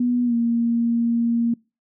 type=tone with pitch glide; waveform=sine; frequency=244.3 to 233.7 Hz; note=B3 to A#3; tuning=-19 to +5 cents; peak=-17 dBFS; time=0-1.54 s; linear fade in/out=5 ms; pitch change=-76 cents; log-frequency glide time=0.25-0.34 s; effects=noise-tail reverb RT60 0.3 s tail -26 dB re dry